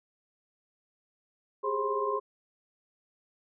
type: tone cluster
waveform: sine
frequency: 396.1 / 413.6 / 533 / 995 / 1056 Hz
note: G4 / G#4 / C5 / B5 / C6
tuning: +18 / -7 / +32 / +13 / +16 cents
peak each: -39 / -31 / -36 / -39 / -31 dBFS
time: 1.63-2.2 s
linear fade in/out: 20 ms
effects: none